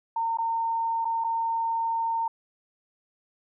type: tone with dropouts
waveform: sine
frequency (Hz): 913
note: A#5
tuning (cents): -36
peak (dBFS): -24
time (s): 0.16-2.28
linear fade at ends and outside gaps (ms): 5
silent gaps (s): 0.373-0.385 / 1.047-1.052 / 1.24-1.244
effects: none